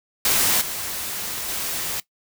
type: noise with level steps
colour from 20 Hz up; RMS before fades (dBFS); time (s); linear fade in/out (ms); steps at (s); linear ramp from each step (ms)
white; -19 / -29 / -27; 0.25-2; 2; 0.61 / 1.48; 5
effects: noise-tail reverb RT60 0.1 s tail -18 dB re dry